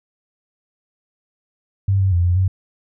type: tone with pitch steps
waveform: sine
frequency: 97.8 / 95.8 / 87 / 88.5 / 94.1 Hz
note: G2 / G2 / F2 / F2 / F#2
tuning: -4 / -39 / -6 / +23 / +30 cents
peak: -13 dBFS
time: 1.88-2.48 s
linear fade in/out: 5 ms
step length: 120 ms
effects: none